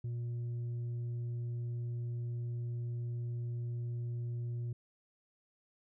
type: tone with tanh clipping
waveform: sine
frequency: 119.3 Hz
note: A#2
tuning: 41 cents sharp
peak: -36 dBFS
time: 0.04-4.73 s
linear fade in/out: 5 ms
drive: 3 dB
effects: none